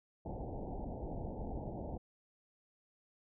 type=low-pass noise; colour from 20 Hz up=pink; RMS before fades=-42 dBFS; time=0.25-1.98 s; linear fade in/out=10 ms; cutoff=870 Hz; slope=96 dB/octave; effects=none